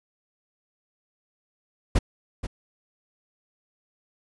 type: noise with echo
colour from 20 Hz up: brown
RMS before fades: -18 dBFS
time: 1.95-1.99 s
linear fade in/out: 10 ms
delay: 480 ms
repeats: 1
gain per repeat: -12 dB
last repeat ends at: 2.47 s
effects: resampled to 24000 Hz